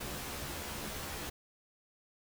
pink noise with comb filter, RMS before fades -41 dBFS, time 0-1.3 s, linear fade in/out 10 ms, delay 14 ms, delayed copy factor +0.95, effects none

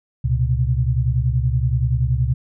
sine tone cluster, 69 / 119.9 / 130.5 Hz, C#2 / A#2 / C3, -7 / +49 / -4 cents, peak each -21 / -19 / -21 dBFS, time 0.24-2.34 s, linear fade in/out 10 ms, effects none

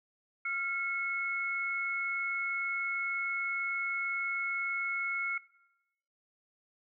sine tone pair together, 1384.6 / 2189 Hz, F6 / C#7, -15 / -22 cents, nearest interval minor sixth, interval 793 cents, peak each -36 / -33 dBFS, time 0.45-5.38 s, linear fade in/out 5 ms, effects noise-tail reverb RT60 0.9 s tail -19 dB re dry

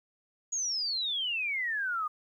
sine exponential sweep, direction down, 6820 to 1200 Hz, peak -29 dBFS, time 0.52-2.08 s, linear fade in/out 10 ms, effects 11-bit

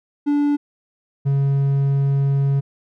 triangle tone pair in turn, 290 / 138.69 Hz, D4 / C#3, -22 / +1 cents, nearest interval octave + minor second, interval 1277 cents, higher first, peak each -13 dBFS, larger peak neither, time 0.26-0.57 / 1.25-2.61 s, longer second, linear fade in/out 20 ms, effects none

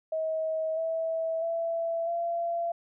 sine tone with pitch steps, 637 / 651.5 / 666.4 / 681.5 Hz, D#5 / E5 / E5 / F5, +41 / -20 / +19 / -43 cents, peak -27 dBFS, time 0.12-2.72 s, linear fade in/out 5 ms, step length 650 ms, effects none

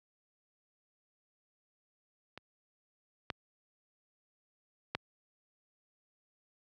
clicks, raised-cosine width 0.3 ms, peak -29 / -18 / -16 dBFS, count 3, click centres 2.376 / 3.302 / 4.95 s, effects high-pass 80 Hz 12 dB/octave

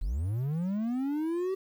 triangle linear sweep, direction up, 35.87 to 387.7 Hz, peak -26 dBFS, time 0.01-1.55 s, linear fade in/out 10 ms, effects 10-bit

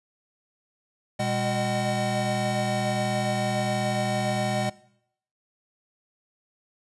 square tone cluster, 120.8 / 202.3 / 614 / 757 Hz, B2 / G#3 / D#5 / F#5, -38 / -45 / -23 / +39 cents, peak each -31 dBFS, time 1.19-4.7 s, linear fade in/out 10 ms, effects noise-tail reverb RT60 0.7 s tail -20 dB re dry + resampled to 24000 Hz

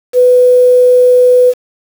sine tone with quantisation, 498.1 Hz, B4, 15 cents sharp, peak -3 dBFS, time 0.13-1.54 s, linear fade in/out 50 ms, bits 5, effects none

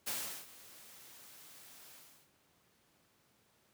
white noise with ADSR envelope, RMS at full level -37 dBFS, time 0.06-2.31 s, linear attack 17 ms, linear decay 380 ms, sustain -19 dB, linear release 370 ms, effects pink hiss -71 dBFS RMS until 3.73 s + high-pass 100 Hz 12 dB/octave

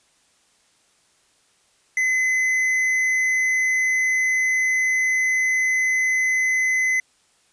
sine tone with tanh clipping, 2034 Hz, C7, 50 cents flat, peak -19 dBFS, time 1.97-7 s, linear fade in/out 2 ms, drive 8 dB, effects white hiss -61 dBFS RMS until 7.52 s + resampled to 22050 Hz

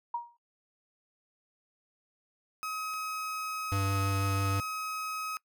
sine tone with exponential decay, 947 Hz, A#5, 27 cents sharp, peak -27 dBFS, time 0.14-0.37 s, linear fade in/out 5 ms, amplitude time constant 48 ms
35% pulse tone, 1270 Hz, D#6, 35 cents sharp, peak -32 dBFS, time 2.63-5.37 s, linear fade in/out 0 ms
clicks, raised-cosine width 0.2 ms, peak -35 dBFS, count 2, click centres 2.938 / 3.93 s
square tone with vibrato, 98 Hz, G2, in tune, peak -29 dBFS, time 3.72-4.6 s, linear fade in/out 0 ms, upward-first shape triangle, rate 6.1 Hz, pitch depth 12 cents each way
effects noise-tail reverb RT60 0.1 s tail -23 dB re dry

